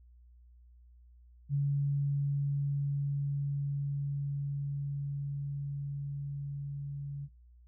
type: tone with level ramp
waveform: sine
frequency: 141.4 Hz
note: C#3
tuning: 35 cents sharp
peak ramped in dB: -26 to -36 dBFS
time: 1.49-7.29 s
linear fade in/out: 50 ms
effects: noise-tail reverb RT60 0.2 s tail -20 dB re dry + added 60 Hz sine -55 dBFS peak until 7.67 s